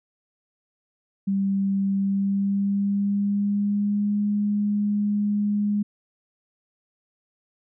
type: tone with pitch glide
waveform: sine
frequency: 196 to 206.3 Hz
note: G3 to G#3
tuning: 0 to -11 cents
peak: -20 dBFS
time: 1.27-5.83 s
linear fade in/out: 10 ms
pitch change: +89 cents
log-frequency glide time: 1.96-4.2 s
effects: none